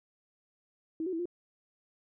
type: tone with pitch steps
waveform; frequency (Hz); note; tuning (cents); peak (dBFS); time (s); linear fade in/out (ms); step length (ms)
sine; 321.9 / 371.8 / 328.2 / 351.2; E4 / F#4 / E4 / F4; -41 / +8 / -8 / +10; -31; 1-1.256; 2; 64
effects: none